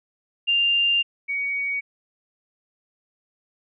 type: tone pair in turn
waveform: sine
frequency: 2794 / 2247 Hz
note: F7 / C#7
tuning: 0 / +23 cents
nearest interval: major third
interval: 377 cents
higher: first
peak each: -17 / -23 dBFS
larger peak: first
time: 0.47-1.03 / 1.28-1.81 s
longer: first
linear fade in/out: 20 ms
effects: none